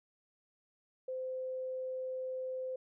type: tone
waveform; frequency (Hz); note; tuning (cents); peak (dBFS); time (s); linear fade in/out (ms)
sine; 516; C5; -24; -36; 1.08-2.76; 5
effects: none